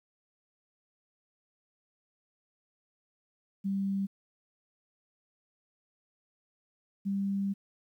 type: tone pair in turn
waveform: sine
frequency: 196 / 197.48 Hz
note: G3 / G3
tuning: 0 / +13 cents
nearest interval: unison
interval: 13 cents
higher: second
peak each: -28 dBFS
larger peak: neither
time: 3.64-4.07 / 7.05-7.54 s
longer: second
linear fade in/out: 20 ms
effects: 11-bit